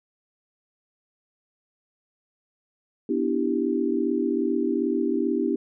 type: chord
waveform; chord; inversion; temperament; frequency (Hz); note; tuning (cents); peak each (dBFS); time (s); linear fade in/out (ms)
sine; E minor seventh; second; equal; 246.9 / 293.7 / 329.6 / 392; B3 / D4 / E4 / G4; 0 / 0 / 0 / 0; -27; 3.09-5.56; 5
effects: none